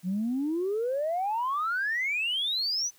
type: exponential sweep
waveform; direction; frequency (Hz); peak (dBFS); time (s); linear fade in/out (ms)
sine; up; 174.61 to 6160; -25; 0.03-2.91; 50
effects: tanh soft clip ceiling -22 dBFS + white hiss -60 dBFS RMS until 2.98 s